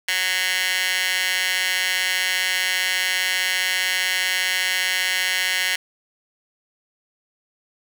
15% pulse tone with high-pass filter, 184.9 Hz, F#3, 1 cent flat, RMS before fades -22 dBFS, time 0.08-5.76 s, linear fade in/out 5 ms, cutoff 2200 Hz, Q 2.2, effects none

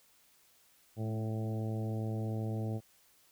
harmonic tone with a mistuned harmonic, 110.3 Hz, A2, 5 cents sharp, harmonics 1 / 2 / 3 / 4 / 5 / 6 / 7, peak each -34 / -40 / -44 / -46 / -48 / -50 / -51 dBFS, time 0.96-2.81 s, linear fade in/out 50 ms, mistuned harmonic 2, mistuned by -22 cents, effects white hiss -66 dBFS RMS until 3.31 s

